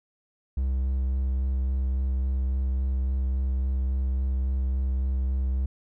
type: tone with vibrato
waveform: triangle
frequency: 65.41 Hz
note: C2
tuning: in tune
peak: -21 dBFS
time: 0.57-5.66 s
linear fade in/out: 5 ms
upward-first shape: triangle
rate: 3.6 Hz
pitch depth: 17 cents each way
effects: none